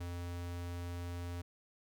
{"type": "tone", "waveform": "square", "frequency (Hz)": 87.31, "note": "F2", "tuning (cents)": 0, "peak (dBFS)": -40, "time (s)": [0, 1.42], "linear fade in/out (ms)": 10, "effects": []}